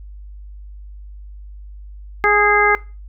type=harmonic tone with a mistuned harmonic; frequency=415.3 Hz; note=G#4; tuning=in tune; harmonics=1 / 2 / 3 / 4 / 5; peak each=-18 / -18 / -18 / -18 / -18 dBFS; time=2.24-2.75 s; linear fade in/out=0 ms; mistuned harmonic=4; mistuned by=-25 cents; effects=noise-tail reverb RT60 0.3 s tail -20 dB re dry + added 50 Hz sine -33 dBFS peak until 3.08 s